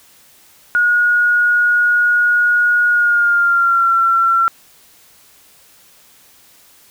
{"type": "tone with pitch glide", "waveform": "sine", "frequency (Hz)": [1445, 1356], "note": ["F#6", "E6"], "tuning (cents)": [-41, 49], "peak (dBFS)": -10, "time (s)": [0.75, 4.48], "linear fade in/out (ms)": 0, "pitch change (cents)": -110, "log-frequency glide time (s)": [2.89, 3.96], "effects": ["white hiss -48 dBFS RMS until 6.9 s"]}